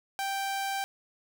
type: tone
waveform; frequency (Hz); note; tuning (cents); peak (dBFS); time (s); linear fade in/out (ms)
sawtooth; 784; G5; 0; -26; 0.19-0.84; 0
effects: none